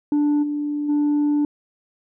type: tone with level steps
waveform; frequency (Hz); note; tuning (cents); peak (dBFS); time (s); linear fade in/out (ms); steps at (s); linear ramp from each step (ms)
sine; 293.7; D4; 0; -13 / -21 / -14; 0.12-1.45; 2; 0.42 / 0.88; 20
effects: tanh soft clip ceiling -15 dBFS